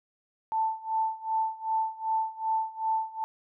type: tone with tremolo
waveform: sine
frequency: 885 Hz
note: A5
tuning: 10 cents sharp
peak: -23 dBFS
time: 0.52-3.24 s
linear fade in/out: 0 ms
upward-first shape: sine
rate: 2.6 Hz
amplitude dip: 90%
effects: none